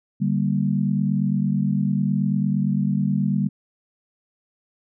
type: chord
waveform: sine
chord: G minor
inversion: second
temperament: just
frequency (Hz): 147 / 196 / 235.2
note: D3 / G3 / Bb3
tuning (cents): +2 / 0 / +16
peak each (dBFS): -23 / -21 / -26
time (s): 0.2-3.49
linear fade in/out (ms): 20
effects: none